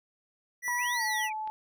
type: tone with vibrato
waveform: square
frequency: 1946 Hz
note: B6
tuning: 26 cents flat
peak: -30 dBFS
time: 0.62-1.3 s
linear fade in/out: 50 ms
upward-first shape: sine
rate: 6.7 Hz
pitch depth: 15 cents each way
type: tone with pitch glide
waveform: sine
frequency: 977 to 865.4 Hz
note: B5 to A5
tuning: -19 to -29 cents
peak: -32 dBFS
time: 0.68-1.5 s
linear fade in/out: 0 ms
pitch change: -210 cents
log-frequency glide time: 0.94-1.05 s
type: linear two-way sweep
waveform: sine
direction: up then down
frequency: 2217 to 4699 to 2217 Hz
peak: -37 dBFS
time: 0.78-1.33 s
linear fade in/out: 10 ms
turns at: 1.03 s
type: click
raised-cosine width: 0.3 ms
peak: -33 dBFS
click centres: 1.475 s
effects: none